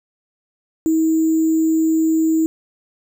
sine tone with sample-and-hold, 320 Hz, D#4, 49 cents sharp, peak -13 dBFS, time 0.86-2.46 s, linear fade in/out 0 ms, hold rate 7350 Hz, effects none

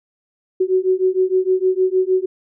sine beating tone pair, 370 / 376.5 Hz, F#4 / F#4, 0 / +30 cents, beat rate 6.5 Hz, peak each -17 dBFS, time 0.6-2.26 s, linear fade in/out 10 ms, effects none

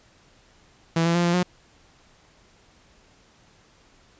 sawtooth tone with pitch steps, 165.3 / 168.9 / 173.7 / 172.5 / 179.5 Hz, E3 / E3 / F3 / F3 / F3, +5 / +42 / -9 / -21 / +48 cents, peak -15 dBFS, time 0.96-1.43 s, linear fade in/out 5 ms, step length 94 ms, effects pink hiss -57 dBFS RMS until 4.19 s + resampled to 16000 Hz

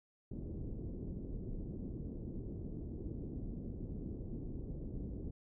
pink low-pass noise, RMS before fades -43 dBFS, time 0.31-5.31 s, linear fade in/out 5 ms, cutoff 380 Hz, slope 24 dB/octave, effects none

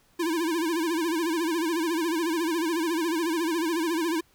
square tone with vibrato, 329.6 Hz, E4, in tune, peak -25 dBFS, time 0.19-4.21 s, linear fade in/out 10 ms, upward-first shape sine, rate 14 Hz, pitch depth 110 cents each way, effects pink hiss -63 dBFS RMS until 4.34 s

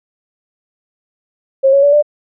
sine tone with pitch steps, 538 / 555.4 / 573.3 / 591.8 Hz, C5 / C#5 / D5 / D5, +48 / +3 / -42 / +13 cents, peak -6 dBFS, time 1.63-2.026 s, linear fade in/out 20 ms, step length 99 ms, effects none

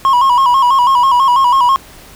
triangle tone with vibrato, 1025 Hz, C6, 36 cents flat, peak -5 dBFS, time 0.05-1.76 s, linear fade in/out 0 ms, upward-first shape square, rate 6.1 Hz, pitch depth 88 cents each way, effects pink hiss -38 dBFS RMS until 2.15 s

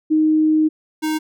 sine / square tone pair in turn, 311.1 / 311.1 Hz, D#4 / D#4, 0 / 0 cents, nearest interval unison, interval 0 cents, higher neither, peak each -12 / -19 dBFS, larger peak first, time 0.1-0.69 / 1.02-1.19 s, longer first, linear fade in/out 20 ms, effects none

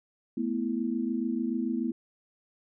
sine chord, A suspended second, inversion none, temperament equal, 220 / 246.9 / 329.6 Hz, A3 / B3 / E4, 0 / 0 / 0 cents, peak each -32 / -30 / -33 dBFS, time 0.37-1.92 s, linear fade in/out 5 ms, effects none

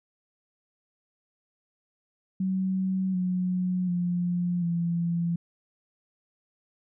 sine tone with pitch steps, 188.6 / 182.28 / 176.17 / 170.27 Hz, F#3 / F#3 / F3 / F3, +33 / -26 / +15 / -44 cents, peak -24 dBFS, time 2.4-5.36 s, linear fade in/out 5 ms, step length 740 ms, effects none

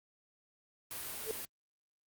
white noise, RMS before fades -42 dBFS, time 0.91-1.45 s, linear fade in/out 0 ms
sine tone with exponential growth, 440 Hz, A4, in tune, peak -30 dBFS, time 1.2-1.31 s, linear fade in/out 0 ms, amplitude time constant 23 ms
effects Opus 32 kbps

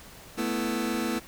sawtooth chord, A suspended second, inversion none, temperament just, 220 / 247.5 / 330 Hz, A3 / B3 / E4, 0 / +4 / +2 cents, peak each -27 dBFS, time 0.37-1.2 s, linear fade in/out 20 ms, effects pink hiss -48 dBFS RMS until 1.27 s

